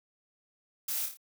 blue noise with echo, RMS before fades -34 dBFS, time 0.88-1.06 s, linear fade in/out 5 ms, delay 28 ms, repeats 4, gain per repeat -5 dB, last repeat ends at 1.172 s, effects none

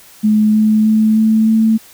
sine tone with pitch steps, 213.7 / 215.7 / 217.7 / 219.7 / 221.7 Hz, G#3 / A3 / A3 / A3 / A3, +50 / -34 / -18 / -2 / +13 cents, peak -8 dBFS, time 0.23-1.78 s, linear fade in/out 20 ms, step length 310 ms, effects white hiss -42 dBFS RMS until 1.93 s

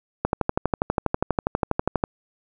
click train, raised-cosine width 1 ms, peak -6 dBFS, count 23, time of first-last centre 0.25-2.039 s, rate 12.3 Hz, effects none

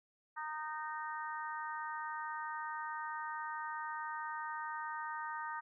harmonic tone, 308.2 Hz, D#4, 16 cents flat, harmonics 3 / 4 / 5 / 6, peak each -42 / -44 / -46 / -48 dBFS, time 0.36-5.61 s, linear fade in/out 20 ms, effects none

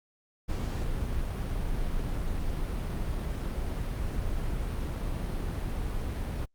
brown noise, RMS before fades -31 dBFS, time 0.48-6.46 s, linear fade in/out 20 ms, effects Opus 48 kbps

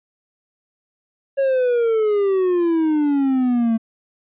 triangle exponential sweep, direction down, 554.4 to 222.3 Hz, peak -13 dBFS, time 1.37-3.78 s, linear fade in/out 20 ms, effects resampled to 8000 Hz

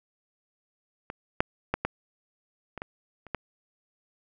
clicks, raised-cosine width 0.5 ms, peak -20 / -6 / -10 / -11 / -22 / -19 / -30 / -14 dBFS, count 8, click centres 1.101 / 1.405 / 1.74 / 1.85 / 2.777 / 2.819 / 3.267 / 3.347 s, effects none

